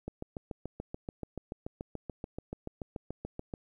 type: click train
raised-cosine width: 2 ms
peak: -24 dBFS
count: 25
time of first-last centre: 0.08-3.538 s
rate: 6.94 Hz
effects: 11-bit